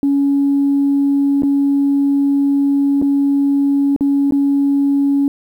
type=tone with dropouts; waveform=sine; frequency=280 Hz; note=C#4; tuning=18 cents sharp; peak=-10 dBFS; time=0.03-5.28 s; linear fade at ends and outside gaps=1 ms; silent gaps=1.422-1.433 / 3.016-3.023 / 3.963-4.008 / 4.309-4.322 s; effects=tanh soft clip ceiling -7 dBFS + 8-bit